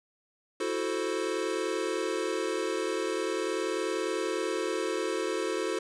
square chord, F# half-diminished seventh, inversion third, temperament equal, 329.6 / 370 / 440 / 523.3 Hz, E4 / F#4 / A4 / C5, 0 / 0 / 0 / 0 cents, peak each -36 / -34 / -34 / -37 dBFS, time 0.6-5.79 s, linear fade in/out 5 ms, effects resampled to 22050 Hz + 9-bit

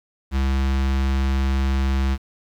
square tone with notch filter, 67 Hz, C2, 42 cents sharp, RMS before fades -20 dBFS, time 0.31-2.18 s, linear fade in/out 50 ms, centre 530 Hz, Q 1.3, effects low-pass 5000 Hz 12 dB/octave + 8-bit

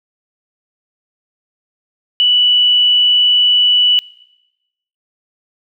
sine tone with frequency modulation, 2960 Hz, F#7, in tune, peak -8 dBFS, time 2.2-3.99 s, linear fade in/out 0 ms, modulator 59.6 Hz, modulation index 0.45, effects noise-tail reverb RT60 1.0 s tail -24 dB re dry

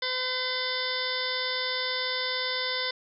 harmonic tone, 509 Hz, C5, 48 cents flat, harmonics 1 / 2 / 3 / 4 / 6 / 7 / 8 / 9 / 10, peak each -36 / -38 / -37 / -34 / -41 / -33 / -41 / -37 / -35 dBFS, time 0.02-2.91 s, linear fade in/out 5 ms, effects none

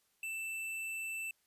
sine tone with hard clipping, 2658 Hz, E7, 14 cents sharp, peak -39 dBFS, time 0.23-1.31 s, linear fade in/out 2 ms, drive 13 dB, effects white hiss -75 dBFS RMS until 1.46 s + resampled to 32000 Hz

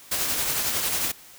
white noise with tremolo, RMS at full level -24 dBFS, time 0.11-1.12 s, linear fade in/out 10 ms, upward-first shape triangle, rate 11 Hz, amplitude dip 40%, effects white hiss -48 dBFS RMS until 1.38 s

